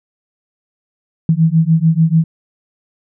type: beating tone pair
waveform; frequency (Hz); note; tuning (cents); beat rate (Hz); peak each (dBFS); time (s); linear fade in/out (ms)
sine; 158.9 / 165.7; D#3 / E3; +37 / +9; 6.8; -12; 1.29-2.24; 2
effects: none